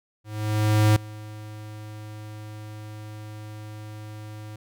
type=tone with ADSR envelope; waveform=square; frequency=106.8 Hz; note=G#2; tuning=49 cents sharp; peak=-15 dBFS; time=0.24-4.56 s; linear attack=720 ms; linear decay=5 ms; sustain=-22 dB; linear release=4 ms; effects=none